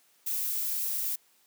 violet noise, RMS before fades -31 dBFS, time 0.26-1.16 s, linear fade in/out 10 ms, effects white hiss -65 dBFS RMS until 1.46 s + high-pass 200 Hz 12 dB/octave

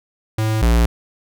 square tone pair in turn, 109.5 / 58.01 Hz, A2 / A#1, -8 / -8 cents, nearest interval major seventh, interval 1100 cents, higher first, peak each -17 / -12 dBFS, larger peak second, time 0.38-0.62 / 0.62-0.86 s, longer neither, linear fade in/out 5 ms, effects none

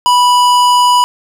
sine tone with hard clipping, 984 Hz, B5, 7 cents flat, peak -8 dBFS, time 0.06-1.04 s, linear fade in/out 0 ms, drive 16 dB, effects none

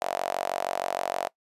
sawtooth tone with high-pass filter, 46.39 Hz, F#1, 5 cents sharp, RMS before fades -30 dBFS, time 0.01-1.28 s, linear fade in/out 10 ms, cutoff 680 Hz, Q 5.6, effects noise-tail reverb RT60 0.1 s tail -22 dB re dry + resampled to 32000 Hz

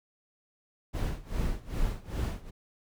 brown noise with tremolo, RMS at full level -29 dBFS, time 0.93-2.51 s, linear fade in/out 20 ms, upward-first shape sine, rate 2.5 Hz, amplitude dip 90%, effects none

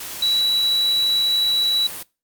sine tone in noise, 3923 Hz, B7, 12 cents flat, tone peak -16 dBFS, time 0.22-1.87 s, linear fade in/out 5 ms, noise white, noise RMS -32 dBFS, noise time 0-2.03 s, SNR +13 dB, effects noise-tail reverb RT60 0.3 s tail -23 dB re dry + Opus 48 kbps

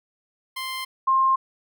15% pulse / sine tone pair in turn, 1046.5 / 1060.5 Hz, C6 / C6, 0 / +23 cents, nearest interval unison, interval 23 cents, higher second, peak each -22 / -16 dBFS, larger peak second, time 0.56-0.85 / 1.07-1.36 s, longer neither, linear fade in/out 10 ms, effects none

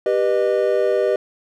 triangle chord, G augmented, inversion none, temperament just, 392 / 490 / 612.5 Hz, G4 / B4 / D#5, 0 / -14 / -27 cents, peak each -18 dBFS, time 0.06-1.16 s, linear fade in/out 2 ms, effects none

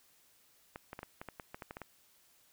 clicks, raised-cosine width 0.5 ms, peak -28 dBFS, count 12, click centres 0.759 / 0.931 / 0.991 / 1.031 / 1.215 / 1.287 / 1.398 / 1.545 / 1.622 / 1.709 / 1.769 / 1.817 s, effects white hiss -67 dBFS RMS until 2.52 s

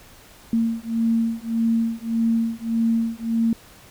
sine beating tone pair, 227.4 / 229.1 Hz, A#3 / A#3, -43 / -30 cents, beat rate 1.7 Hz, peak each -22 dBFS, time 0.53-3.53 s, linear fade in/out 2 ms, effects pink hiss -48 dBFS RMS until 3.9 s

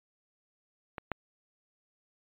clicks, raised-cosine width 0.5 ms, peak -22 / -16 dBFS, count 2, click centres 0.982 / 1.117 s, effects resampled to 8000 Hz

